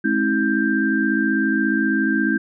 sine tone cluster, 212.2 / 266.9 / 323.4 / 1578 Hz, G#3 / C4 / E4 / G6, +38 / +35 / -33 / +11 cents, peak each -22 dBFS, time 0.04-2.38 s, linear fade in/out 10 ms, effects none

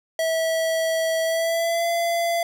square tone with pitch glide, 650 to 680.3 Hz, E5 to F5, -24 to -46 cents, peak -21 dBFS, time 0.19-2.43 s, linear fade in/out 2 ms, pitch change +78 cents, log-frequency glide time 1.22-1.88 s, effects none

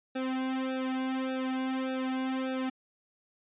sawtooth tone with flanger, 260.8 Hz, C4, 5 cents flat, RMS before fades -32 dBFS, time 0.15-2.7 s, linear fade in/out 10 ms, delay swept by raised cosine 0.96 to 2.26 ms, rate 1.7 Hz, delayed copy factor -1, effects resampled to 8000 Hz

